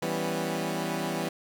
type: chord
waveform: 15% pulse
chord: C# half-diminished seventh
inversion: first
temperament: equal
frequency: 164.81 / 196 / 246.9 / 277.2 Hz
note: E3 / G3 / B3 / C#4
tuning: 0 / 0 / 0 / 0 cents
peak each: -26 / -27 / -29 / -31 dBFS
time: 0.02-1.29 s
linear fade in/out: 5 ms
effects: none